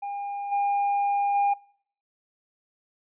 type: tone with level steps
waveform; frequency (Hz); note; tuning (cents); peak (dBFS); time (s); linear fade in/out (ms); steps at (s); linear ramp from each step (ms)
triangle; 807; G#5; -50; -28 / -20 / -18; 0.02-1.54; 10; 0.51 / 1.34; 20
effects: noise-tail reverb RT60 0.6 s tail -24 dB re dry + resampled to 8000 Hz